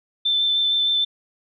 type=tone with vibrato; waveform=sine; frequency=3541 Hz; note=A7; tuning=10 cents sharp; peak=-17 dBFS; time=0.25-1.05 s; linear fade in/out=10 ms; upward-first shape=sine; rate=6.5 Hz; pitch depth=11 cents each way; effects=none